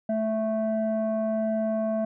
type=tone pair together; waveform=sine; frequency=219.3 / 659.3 Hz; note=A3 / E5; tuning=-6 / 0 cents; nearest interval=octave + perfect fifth; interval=1906 cents; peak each=-25 / -24 dBFS; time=0.09-2.05 s; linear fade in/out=5 ms; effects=tanh soft clip ceiling -20 dBFS